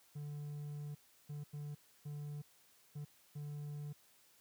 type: tone bursts at uneven times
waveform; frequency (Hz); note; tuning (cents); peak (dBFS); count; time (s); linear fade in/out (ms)
triangle; 146.83; D3; 0; -40; 6; 0.15-0.95 / 1.29-1.44 / 1.53-1.75 / 2.05-2.42 / 2.95-3.05 / 3.35-3.93; 10
effects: white hiss -68 dBFS RMS until 4.4 s + high-pass 60 Hz 12 dB/octave